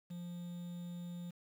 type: tone with quantisation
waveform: triangle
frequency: 174.61 Hz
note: F3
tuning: in tune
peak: -40 dBFS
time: 0.1-1.31 s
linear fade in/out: 10 ms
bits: 10
effects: none